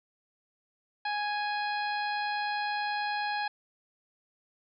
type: harmonic tone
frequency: 830.6 Hz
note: G#5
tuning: in tune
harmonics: 1 / 2 / 3 / 4 / 5 / 6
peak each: -31 / -35 / -40 / -45 / -41 / -49 dBFS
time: 1.05-3.48 s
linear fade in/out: 5 ms
effects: none